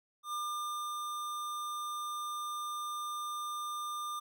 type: tone with ADSR envelope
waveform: square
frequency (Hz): 1200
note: D6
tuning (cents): +37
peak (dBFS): -35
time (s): 0.23-4.2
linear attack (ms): 100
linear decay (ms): 610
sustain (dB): -2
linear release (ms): 13
effects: none